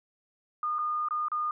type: tone with dropouts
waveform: sine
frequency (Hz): 1220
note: D#6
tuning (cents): -34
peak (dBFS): -27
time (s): 0.63-1.51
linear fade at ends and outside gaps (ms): 2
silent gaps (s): 0.785-0.789 / 1.086-1.108 / 1.284-1.317
effects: none